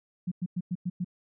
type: tone bursts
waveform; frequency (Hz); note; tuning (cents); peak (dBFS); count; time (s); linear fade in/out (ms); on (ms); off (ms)
sine; 179.1; F3; +44; -27; 6; 0.27-1.046; 10; 46; 100
effects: none